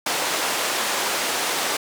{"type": "band-pass noise", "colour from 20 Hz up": "pink", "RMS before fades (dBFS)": -24, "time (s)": [0.06, 1.77], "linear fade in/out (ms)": 5, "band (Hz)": [490, 11000], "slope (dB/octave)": 12, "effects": []}